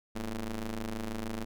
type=ring-modulated tone; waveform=sawtooth; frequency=107.8 Hz; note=A2; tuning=35 cents flat; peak=-27 dBFS; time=0.15-1.45 s; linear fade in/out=10 ms; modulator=121 Hz; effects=none